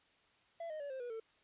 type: tone with pitch steps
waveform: triangle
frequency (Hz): 671 / 618.9 / 570.8 / 526.5 / 485.6 / 447.8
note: E5 / D#5 / D5 / C5 / B4 / A4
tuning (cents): +31 / -9 / -49 / +11 / -29 / +30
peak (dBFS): -39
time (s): 0.6-1.2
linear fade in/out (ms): 5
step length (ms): 100
effects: white hiss -70 dBFS RMS until 1.43 s + resampled to 8000 Hz